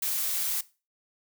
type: noise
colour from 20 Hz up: blue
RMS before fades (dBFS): -29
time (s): 0.02-0.61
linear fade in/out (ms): 5
effects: noise-tail reverb RT60 0.3 s tail -18 dB re dry